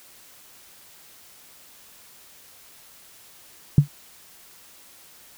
sine tone with exponential decay, 144.2 Hz, D3, 31 cents flat, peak -5 dBFS, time 3.78-3.88 s, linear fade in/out 2 ms, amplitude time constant 20 ms, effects white hiss -50 dBFS RMS until 5.37 s

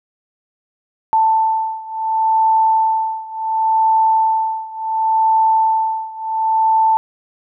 sine beating tone pair, 885 / 885.7 Hz, A5 / A5, +10 / +11 cents, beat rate 0.7 Hz, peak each -15 / -17 dBFS, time 1.13-6.97 s, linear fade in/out 0 ms, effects none

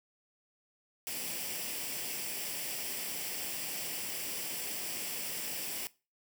white noise with comb filter, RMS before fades -38 dBFS, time 1.07-5.87 s, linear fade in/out 0 ms, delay 0.38 ms, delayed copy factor +0.55, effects noise-tail reverb RT60 0.3 s tail -20 dB re dry + high-pass 150 Hz 12 dB/octave

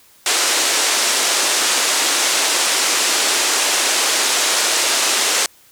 white band-pass noise, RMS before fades -17 dBFS, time 0.26-5.46 s, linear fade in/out 2 ms, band 310 to 8600 Hz, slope 24 dB/octave, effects white hiss -50 dBFS RMS until 5.71 s

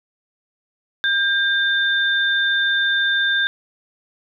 sine tone pair together, 1600 / 3587 Hz, G6 / A7, +35 / +33 cents, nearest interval octave + major second, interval 1398 cents, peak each -17 / -21 dBFS, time 1.04-3.47 s, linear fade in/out 0 ms, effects none

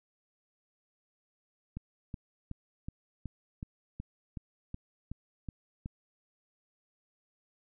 click train, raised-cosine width 5 ms, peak -26 dBFS, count 12, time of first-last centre 1.77-5.859 s, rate 2.69 Hz, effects none

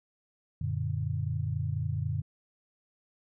sine chord, Gb augmented, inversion none, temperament equal, 92.5 / 116.54 / 146.83 Hz, Gb2 / Bb2 / D3, 0 / 0 / 0 cents, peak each -33 dBFS, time 0.61-2.22 s, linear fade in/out 5 ms, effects none

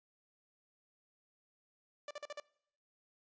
sawtooth tone bursts, 587 Hz, D5, 1 cent flat, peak -38 dBFS, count 5, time 2.08-2.4 s, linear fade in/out 2 ms, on 28 ms, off 45 ms, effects noise-tail reverb RT60 0.7 s tail -23 dB re dry + resampled to 16000 Hz

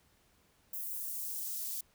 blue noise with high-pass filter sweep, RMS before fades -39 dBFS, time 0.73-1.81 s, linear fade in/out 5 ms, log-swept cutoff 11000 to 4100 Hz, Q 0.73, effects pink hiss -69 dBFS RMS until 1.94 s

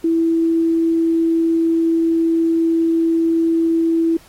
sine tone, 329.6 Hz, E4, in tune, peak -13 dBFS, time 0.04-4.17 s, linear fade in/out 5 ms, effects pink hiss -48 dBFS RMS until 4.28 s + AAC 48 kbps

